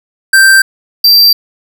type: tone pair in turn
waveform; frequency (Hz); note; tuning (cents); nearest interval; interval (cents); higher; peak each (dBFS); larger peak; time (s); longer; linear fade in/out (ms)
square; 1568 / 4699; G6 / D8; 0 / 0; octave + perfect fifth; 1900; second; -3; neither; 0.33-0.62 / 1.04-1.33; neither; 5
effects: none